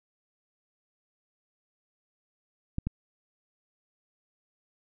clicks, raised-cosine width 5 ms, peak -17 dBFS, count 2, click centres 2.784 / 2.87 s, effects none

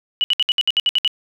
sine tone bursts, 2944 Hz, F#7, 9 cents flat, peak -13 dBFS, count 10, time 0.21-1.077 s, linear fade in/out 0 ms, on 30 ms, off 63 ms, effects none

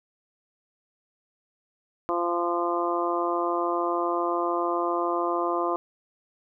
harmonic tone, 172.9 Hz, F3, 17 cents flat, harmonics 2 / 3 / 4 / 5 / 6 / 7, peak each -28 / -32 / -30 / -37 / -29 / -32 dBFS, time 2.09-5.76 s, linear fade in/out 0 ms, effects none

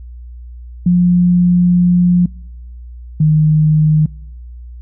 sine tone pair in turn, 177.2 / 154.32 Hz, F3 / D#3, +25 / -14 cents, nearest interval major second, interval 239 cents, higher first, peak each -7 dBFS, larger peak neither, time 0.86-2.26 / 3.2-4.06 s, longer first, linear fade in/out 5 ms, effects noise-tail reverb RT60 0.9 s tail -26 dB re dry + added 60 Hz sine -29 dBFS peak until 4.81 s

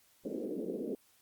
white band-pass noise, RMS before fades -38 dBFS, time 0.25-0.95 s, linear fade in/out 2 ms, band 200 to 490 Hz, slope 48 dB/octave, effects white hiss -67 dBFS RMS until 1.21 s + Opus 48 kbps

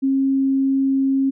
sine tone, 269.8 Hz, C#4, 47 cents flat, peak -15 dBFS, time 0.02-1.31 s, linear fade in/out 20 ms, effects none

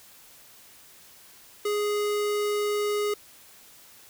square tone, 415.3 Hz, G#4, in tune, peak -25 dBFS, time 1.65-3.14 s, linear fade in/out 5 ms, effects white hiss -52 dBFS RMS until 4.09 s

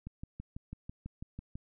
click train, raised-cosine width 5 ms, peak -29 dBFS, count 10, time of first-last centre 0.07-1.555 s, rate 6.06 Hz, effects none

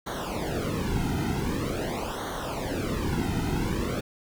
brown noise with flanger, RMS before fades -29 dBFS, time 0.06-4.01 s, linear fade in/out 10 ms, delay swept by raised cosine 0.39 to 1.79 ms, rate 0.45 Hz, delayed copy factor -0.95, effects none

